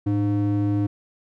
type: ring-modulated tone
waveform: triangle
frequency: 204.6 Hz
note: G#3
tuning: 26 cents flat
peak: -14 dBFS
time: 0.06-0.87 s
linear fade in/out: 10 ms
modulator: 97.6 Hz
effects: none